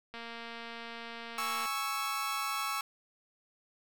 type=click train; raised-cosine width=0.3 ms; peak=-28 dBFS; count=353; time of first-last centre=0.14-1.657 s; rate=232 Hz
type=chord; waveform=sawtooth; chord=C# minor; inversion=second; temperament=equal; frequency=830.6 / 1108.7 / 1318.5 Hz; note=G#5 / C#6 / E6; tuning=0 / 0 / 0 cents; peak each=-38 / -32 / -32 dBFS; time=1.38-2.81 s; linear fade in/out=2 ms
effects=none